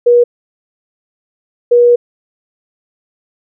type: tone bursts at uneven times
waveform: sine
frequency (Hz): 481.4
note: B4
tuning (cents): -44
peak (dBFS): -4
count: 2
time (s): 0.06-0.24 / 1.71-1.96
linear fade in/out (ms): 10
effects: none